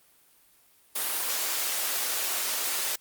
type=high-pass noise; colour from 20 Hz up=white; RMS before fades=-29 dBFS; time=0.95-2.96 s; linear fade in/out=10 ms; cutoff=430 Hz; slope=12 dB/octave; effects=white hiss -61 dBFS RMS until 3 s + Opus 32 kbps